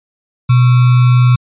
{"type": "tone with sample-and-hold", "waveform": "sine", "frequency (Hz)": 124.2, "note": "B2", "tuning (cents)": 10, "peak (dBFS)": -5, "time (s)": [0.49, 1.36], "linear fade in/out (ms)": 10, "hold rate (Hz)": 1225, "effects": ["resampled to 8000 Hz"]}